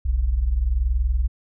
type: tone pair together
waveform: sine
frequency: 41.78 / 62.6 Hz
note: E1 / B1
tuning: +24 / +24 cents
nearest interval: perfect fifth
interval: 700 cents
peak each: -23 / -19 dBFS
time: 0.05-1.28 s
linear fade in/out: 10 ms
effects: none